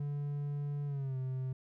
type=tone with pitch glide; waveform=triangle; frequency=144.4 to 130.14 Hz; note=D3 to C3; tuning=-29 to -9 cents; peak=-32 dBFS; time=0-1.53 s; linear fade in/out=5 ms; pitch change=-180 cents; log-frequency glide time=0.86-1.17 s; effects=none